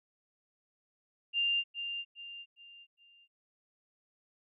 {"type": "tone with echo", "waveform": "sine", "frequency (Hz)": 2794, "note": "F7", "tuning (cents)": 0, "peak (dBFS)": -27, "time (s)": [1.33, 1.64], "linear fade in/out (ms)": 50, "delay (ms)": 410, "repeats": 4, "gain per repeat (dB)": -8, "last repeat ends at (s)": 3.28, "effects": []}